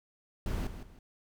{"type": "noise with echo", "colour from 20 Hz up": "brown", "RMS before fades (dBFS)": -33, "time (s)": [0.46, 0.67], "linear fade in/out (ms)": 2, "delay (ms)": 160, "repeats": 2, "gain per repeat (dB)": -10, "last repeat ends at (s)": 0.99, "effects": []}